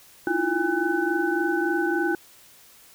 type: tone cluster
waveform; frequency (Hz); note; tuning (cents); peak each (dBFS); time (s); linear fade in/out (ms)
sine; 303.9 / 327.7 / 351.2 / 811 / 1506; D#4 / E4 / F4 / G#5 / F#6; -41 / -10 / +10 / -41 / +30; -33 / -26 / -26 / -30 / -27; 0.27-2.15; 2
effects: white hiss -52 dBFS RMS until 2.94 s